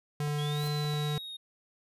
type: tone with pitch glide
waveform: square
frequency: 147.6 to 148.71 Hz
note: D3 to D3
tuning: +9 to +22 cents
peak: -30 dBFS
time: 0.2-1.18 s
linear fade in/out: 2 ms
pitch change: +13 cents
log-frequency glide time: 0.39-0.94 s
type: clicks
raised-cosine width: 1 ms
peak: -33 dBFS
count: 5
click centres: 0.276 / 0.637 / 0.673 / 0.846 / 0.938 s
type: noise with exponential growth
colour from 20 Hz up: violet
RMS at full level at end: -40 dBFS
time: 0.32-0.68 s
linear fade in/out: 2 ms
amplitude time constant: 77 ms
type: exponential two-way sweep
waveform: triangle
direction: up then down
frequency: 3240 to 4071 to 3699 Hz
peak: -38 dBFS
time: 0.38-1.37 s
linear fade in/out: 10 ms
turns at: 0.66 s
effects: resampled to 32000 Hz